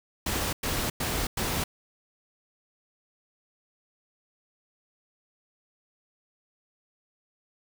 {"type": "noise bursts", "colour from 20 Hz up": "pink", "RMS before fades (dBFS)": -29, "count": 4, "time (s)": [0.26, 1.64], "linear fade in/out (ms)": 5, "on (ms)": 270, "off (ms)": 100, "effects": []}